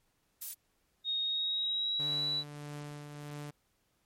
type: noise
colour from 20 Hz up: violet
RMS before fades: -38 dBFS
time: 0.41-0.54 s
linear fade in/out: 10 ms
type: tone with pitch glide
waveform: sine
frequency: 3729 to 3939 Hz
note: A#7 to B7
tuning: 0 to -5 cents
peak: -30 dBFS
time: 1.04-2.44 s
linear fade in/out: 50 ms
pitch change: +95 cents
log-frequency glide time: 1.23-2.23 s
type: tone with tremolo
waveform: sawtooth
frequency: 146.83 Hz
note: D3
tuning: in tune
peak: -36 dBFS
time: 1.99-3.51 s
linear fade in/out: 10 ms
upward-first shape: triangle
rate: 1.6 Hz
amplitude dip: 45%
effects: pink hiss -75 dBFS RMS until 4.05 s + MP3 64 kbps